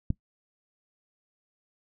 click, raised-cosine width 5 ms, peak -14 dBFS, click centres 0.104 s, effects noise-tail reverb RT60 0.1 s tail -21 dB re dry

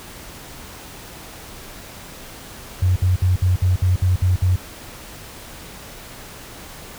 sine tone bursts, 91.5 Hz, F#2, 19 cents flat, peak -13 dBFS, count 9, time 2.82-4.56 s, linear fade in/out 5 ms, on 140 ms, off 60 ms, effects pink hiss -38 dBFS RMS until 6.98 s

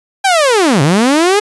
sawtooth linear two-way sweep, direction down then up, 804 to 130.1 to 425.7 Hz, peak -4 dBFS, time 0.24-1.4 s, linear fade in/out 10 ms, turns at 0.82 s, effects resampled to 24000 Hz

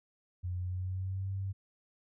sine tone with pitch glide, 89.8 to 96.8 Hz, F2 to G2, +49 to -21 cents, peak -33 dBFS, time 0.43-1.53 s, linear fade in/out 20 ms, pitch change +130 cents, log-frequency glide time 0.57-1.3 s, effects none

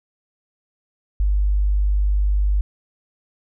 sine tone, 50 Hz, G1, 35 cents sharp, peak -15 dBFS, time 1.2-2.61 s, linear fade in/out 0 ms, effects none

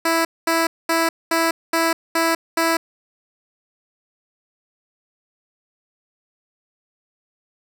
10% pulse tone bursts, 329.6 Hz, E4, in tune, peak -8 dBFS, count 7, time 0.05-2.77 s, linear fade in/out 5 ms, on 200 ms, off 220 ms, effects none

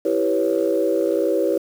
sine chord, C# half-diminished seventh, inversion first, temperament equal, 329.6 / 392 / 493.9 / 554.4 Hz, E4 / G4 / B4 / C#5, 0 / 0 / 0 / 0 cents, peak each -22 dBFS, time 0.05-1.58 s, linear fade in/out 5 ms, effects tanh soft clip ceiling -8 dBFS + 7-bit

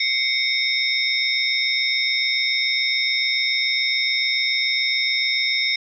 sine tone cluster, 2100 / 2227 / 3699 / 5340 Hz, C7 / C#7 / A#7 / E8, +6 / +7 / -14 / +22 cents, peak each -24 dBFS, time 0-5.76 s, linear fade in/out 5 ms, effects none

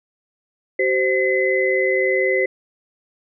sine tone cluster, 380.6 / 522 / 2031 Hz, F#4 / C5 / B6, +49 / -4 / +48 cents, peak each -20 dBFS, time 0.79-2.46 s, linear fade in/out 5 ms, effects none

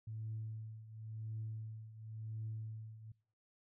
sine tone with tremolo, 110 Hz, A2, in tune, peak -38 dBFS, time 0.07-3.12 s, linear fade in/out 5 ms, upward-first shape triangle, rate 0.94 Hz, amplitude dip 80%, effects noise-tail reverb RT60 0.6 s tail -25 dB re dry + tanh soft clip ceiling -35 dBFS

